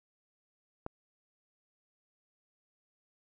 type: click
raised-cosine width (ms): 1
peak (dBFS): -23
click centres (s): 0.864
effects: none